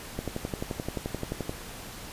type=click train; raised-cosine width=2 ms; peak=-17 dBFS; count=16; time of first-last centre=0.19-1.494 s; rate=11.5 Hz; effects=pink hiss -42 dBFS RMS until 2.12 s + resampled to 32000 Hz